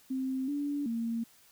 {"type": "tone with pitch steps", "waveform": "sine", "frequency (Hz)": [262.4, 287.7, 230.2], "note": ["C4", "D4", "A#3"], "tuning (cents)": [5, -36, -22], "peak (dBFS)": -30, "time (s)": [0.1, 1.24], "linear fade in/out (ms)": 10, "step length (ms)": 380, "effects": ["white hiss -61 dBFS RMS until 1.51 s"]}